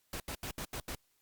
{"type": "noise bursts at uneven times", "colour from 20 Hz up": "pink", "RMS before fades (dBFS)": -40, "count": 6, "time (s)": [[0.13, 0.2], [0.28, 0.35], [0.43, 0.51], [0.58, 0.65], [0.73, 0.8], [0.88, 0.95]], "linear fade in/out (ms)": 2, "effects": ["white hiss -74 dBFS RMS until 1.21 s", "Opus 48 kbps"]}